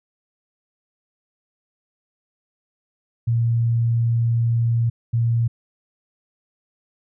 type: tone bursts at uneven times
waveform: sine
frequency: 116.54 Hz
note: A#2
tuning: in tune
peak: -16 dBFS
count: 2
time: 3.27-4.9 / 5.13-5.48 s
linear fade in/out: 10 ms
effects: none